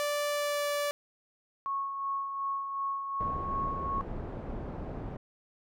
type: tone with pitch glide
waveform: sawtooth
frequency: 585 to 580.3 Hz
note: D5 to D5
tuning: -7 to -21 cents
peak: -25 dBFS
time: 0-0.91 s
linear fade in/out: 0 ms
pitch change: -14 cents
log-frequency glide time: 0.29-0.67 s
type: tone with tremolo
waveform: sine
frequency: 1100 Hz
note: C#6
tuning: 14 cents flat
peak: -29 dBFS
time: 1.66-4.01 s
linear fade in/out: 0 ms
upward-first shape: sine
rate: 2.7 Hz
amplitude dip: 45%
type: low-pass noise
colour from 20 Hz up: pink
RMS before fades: -38 dBFS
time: 3.2-5.17 s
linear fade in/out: 5 ms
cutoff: 720 Hz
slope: 12 dB/octave
effects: none